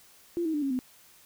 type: tone with pitch steps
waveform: sine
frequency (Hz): 343.6 / 318.7 / 295.7 / 274.3 / 254.5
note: F4 / D#4 / D4 / C#4 / C4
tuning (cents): -28 / +42 / +12 / -18 / -48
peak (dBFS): -26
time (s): 0.37-0.79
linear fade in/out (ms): 0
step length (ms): 84
effects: white hiss -57 dBFS RMS until 1.25 s